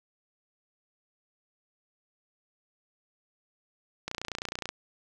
click train, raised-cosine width 0.2 ms, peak -16 dBFS, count 19, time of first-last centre 4.08-4.69 s, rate 29.5 Hz, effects none

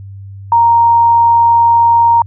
sine tone, 932.3 Hz, A#5, in tune, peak -5 dBFS, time 0.52-2.22 s, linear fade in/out 2 ms, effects added 98 Hz sine -27 dBFS peak until 2.26 s

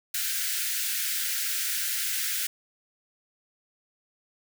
white high-pass noise, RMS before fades -29 dBFS, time 0.14-2.47 s, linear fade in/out 5 ms, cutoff 1400 Hz, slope 96 dB/octave, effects none

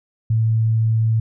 sine tone, 111.8 Hz, A2, 28 cents sharp, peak -14 dBFS, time 0.3-1.2 s, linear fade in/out 5 ms, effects none

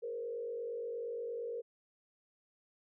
sine tone with frequency modulation, 469.4 Hz, A#4, 12 cents sharp, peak -37 dBFS, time 0.02-1.62 s, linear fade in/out 20 ms, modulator 48.6 Hz, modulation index 0.78, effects none

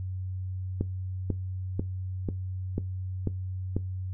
click train, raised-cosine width 3 ms, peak -15 dBFS, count 7, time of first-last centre 0.81-3.766 s, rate 2.03 Hz, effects noise-tail reverb RT60 0.2 s tail -18 dB re dry + added 93 Hz sine -31 dBFS peak until 4.13 s

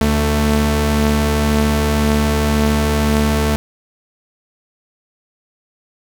sawtooth tone pair together, 73.3 / 221.8 Hz, D2 / A3, -3 / +14 cents, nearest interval octave + perfect fifth, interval 1917 cents, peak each -12 dBFS, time 0.01-3.56 s, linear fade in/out 0 ms, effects none

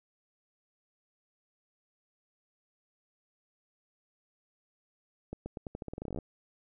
accelerating click train, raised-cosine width 2 ms, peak -25 dBFS, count 18, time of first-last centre 5.33-6.187 s, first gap 130 ms, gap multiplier 0.86, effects none

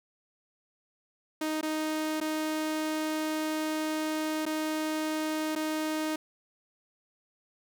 sawtooth tone with dropouts, 311.1 Hz, D#4, in tune, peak -25 dBFS, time 1.41-6.16 s, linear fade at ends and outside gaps 5 ms, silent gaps 1.612-1.628 / 2.203-2.211 / 4.455-4.462 / 5.553-5.559 s, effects none

